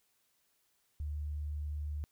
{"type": "tone", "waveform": "sine", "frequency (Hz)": 74.3, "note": "D2", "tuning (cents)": 21, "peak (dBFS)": -35, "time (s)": [1, 2.04], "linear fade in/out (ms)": 0, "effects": ["white hiss -75 dBFS RMS until 2.11 s"]}